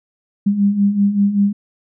sine beating tone pair, 197.7 / 202.9 Hz, G3 / G#3, +15 / -40 cents, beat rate 5.2 Hz, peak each -19 / -13 dBFS, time 0.46-1.53 s, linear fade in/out 10 ms, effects none

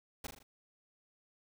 pink noise with echo, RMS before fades -42 dBFS, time 0.24-0.27 s, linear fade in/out 5 ms, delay 40 ms, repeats 4, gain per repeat -5 dB, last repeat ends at 0.43 s, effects none

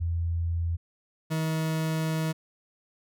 sine / 40% pulse tone pair in turn, 84.3 / 159.14 Hz, E2 / D#3, +39 / +39 cents, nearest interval major seventh, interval 1100 cents, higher second, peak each -25 dBFS, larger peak neither, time 0-0.77 / 1.3-2.33 s, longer second, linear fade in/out 20 ms, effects none

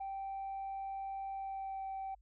sine tone with pitch glide, 780 to 773.3 Hz, G5 to G5, -9 to -24 cents, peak -37 dBFS, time 0-2.15 s, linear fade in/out 10 ms, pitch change -15 cents, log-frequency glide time 1.31-1.86 s, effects tanh soft clip ceiling -36 dBFS + added 50 Hz sine -62 dBFS peak until 2.21 s

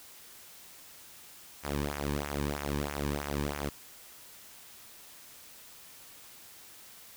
sawtooth tone with flanger, 72.2 Hz, D2, 29 cents flat, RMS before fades -34 dBFS, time 1.63-3.7 s, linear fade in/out 20 ms, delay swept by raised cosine 0.22 to 1.52 ms, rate 3.1 Hz, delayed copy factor -0.8, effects white hiss -52 dBFS RMS until 7.16 s

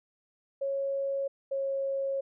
sine tone pair in turn, 550 / 545.6 Hz, C#5 / C#5, -14 / -28 cents, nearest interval unison, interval 14 cents, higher first, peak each -28 dBFS, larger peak neither, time 0.61-1.28 / 1.51-2.21 s, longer second, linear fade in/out 10 ms, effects none

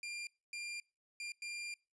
sawtooth tone bursts at uneven times, 2393 Hz, D7, 32 cents sharp, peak -38 dBFS, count 4, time 0.03-0.27 / 0.53-0.8 / 1.2-1.32 / 1.42-1.74 s, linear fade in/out 2 ms, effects noise-tail reverb RT60 0.3 s tail -24 dB re dry + resampled to 22050 Hz

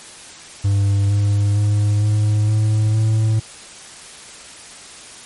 triangle tone with pitch steps, 100 / 101.87 / 103.77 / 105.7 / 107.67 / 109.68 Hz, G2 / G#2 / G#2 / G#2 / A2 / A2, +35 / -33 / -1 / +31 / -37 / -5 cents, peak -11 dBFS, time 0.64-3.4 s, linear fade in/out 10 ms, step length 460 ms, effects white hiss -38 dBFS RMS until 5.25 s + MP3 48 kbps

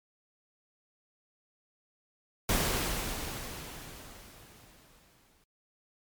pink noise with exponential decay, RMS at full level -27 dBFS, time 2.49-5.44 s, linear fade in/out 2 ms, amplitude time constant 640 ms, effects MP3 96 kbps

